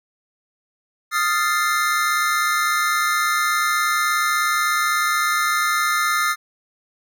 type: chord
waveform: square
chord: F dominant seventh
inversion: third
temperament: equal with one note detuned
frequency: 1244.5 / 1384.1 / 1760 / 2093 Hz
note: Eb6 / F6 / A6 / C7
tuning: 0 / -16 / 0 / 0 cents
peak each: -22 / -24 / -26 / -26 dBFS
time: 1.11-6.36 s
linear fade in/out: 50 ms
effects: none